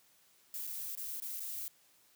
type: noise with dropouts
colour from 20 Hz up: violet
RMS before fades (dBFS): -41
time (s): 0.54-1.68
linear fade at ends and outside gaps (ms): 1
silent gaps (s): 0.669-0.673 / 0.952-0.974 / 1.201-1.222 / 1.397-1.403
effects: white hiss -67 dBFS RMS until 2.15 s + high-pass 80 Hz 12 dB/octave